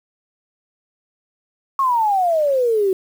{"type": "exponential sweep", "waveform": "sine", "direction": "down", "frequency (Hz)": [1107, 370], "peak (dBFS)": -14, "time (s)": [1.79, 2.93], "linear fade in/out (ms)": 2, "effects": ["7-bit"]}